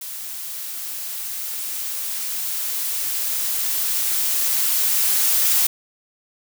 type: noise with level ramp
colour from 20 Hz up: blue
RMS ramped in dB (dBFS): -32 to -17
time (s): 0.01-5.67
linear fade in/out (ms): 5
effects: none